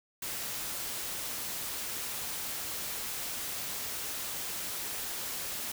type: noise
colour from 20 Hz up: white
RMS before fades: -37 dBFS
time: 0.22-5.72 s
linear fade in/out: 5 ms
effects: none